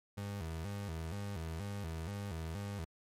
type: tone with vibrato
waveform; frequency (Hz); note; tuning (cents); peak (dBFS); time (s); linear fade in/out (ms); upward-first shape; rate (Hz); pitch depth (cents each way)
30% pulse; 90.6; F#2; -36; -36; 0.17-2.85; 10; square; 2.1; 190
effects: MP3 64 kbps